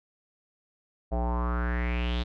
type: tone with low-pass filter sweep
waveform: square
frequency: 60 Hz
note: B1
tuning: 49 cents flat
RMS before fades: -28 dBFS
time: 1.11-2.24 s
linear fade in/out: 20 ms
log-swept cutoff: 680 to 3800 Hz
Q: 5.1
effects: none

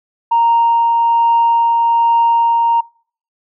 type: tone with tremolo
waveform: sine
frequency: 930 Hz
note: A#5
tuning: 4 cents flat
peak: -7 dBFS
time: 0.31-2.81 s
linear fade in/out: 10 ms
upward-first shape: triangle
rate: 1.2 Hz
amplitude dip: 25%
effects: noise-tail reverb RT60 0.5 s tail -25 dB re dry + tanh soft clip ceiling -5 dBFS

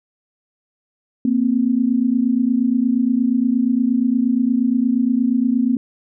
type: tone pair together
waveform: sine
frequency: 233.1 / 261.6 Hz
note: A#3 / C4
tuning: 0 / 0 cents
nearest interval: major second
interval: 200 cents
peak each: -17 dBFS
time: 1.25-5.77 s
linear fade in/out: 2 ms
effects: none

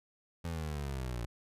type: exponential sweep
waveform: 25% pulse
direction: down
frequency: 86 to 57.3 Hz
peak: -32 dBFS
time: 0.44-1.26 s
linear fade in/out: 10 ms
effects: resampled to 32000 Hz

